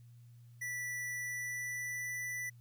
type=tone with pitch glide; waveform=square; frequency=1965 to 1978.7 Hz; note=B6 to B6; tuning=-9 to +3 cents; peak=-38 dBFS; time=0.61-2.5 s; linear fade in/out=10 ms; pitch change=+12 cents; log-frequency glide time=1.08-2.15 s; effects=added 119 Hz sine -54 dBFS peak until 2.6 s + white hiss -75 dBFS RMS until 2.6 s